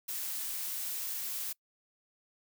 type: noise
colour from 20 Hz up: blue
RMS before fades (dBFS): -37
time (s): 0.08-1.53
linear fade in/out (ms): 10
effects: noise-tail reverb RT60 0.1 s tail -24 dB re dry